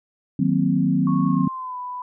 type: chord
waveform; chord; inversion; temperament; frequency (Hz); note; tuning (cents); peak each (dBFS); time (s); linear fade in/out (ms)
sine; C half-diminished seventh; first; equal; 155.56 / 185 / 233.1 / 261.6; Eb3 / Gb3 / Bb3 / C4; 0 / 0 / 0 / 0; -23 / -21 / -25 / -21; 0.39-1.48; 5
type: tone with pitch glide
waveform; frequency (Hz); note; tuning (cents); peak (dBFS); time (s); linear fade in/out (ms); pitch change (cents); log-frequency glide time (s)
sine; 1102 to 993.2; C#6 to B5; -11 to +9; -28; 1.07-2.02; 2; -180; 1.27-1.78
effects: none